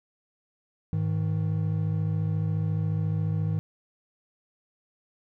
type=tone pair together; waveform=triangle; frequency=103.83 / 158.1 Hz; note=G#2 / D#3; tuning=0 / +28 cents; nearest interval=perfect fifth; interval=728 cents; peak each=-25 dBFS; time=0.93-3.59 s; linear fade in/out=0 ms; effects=none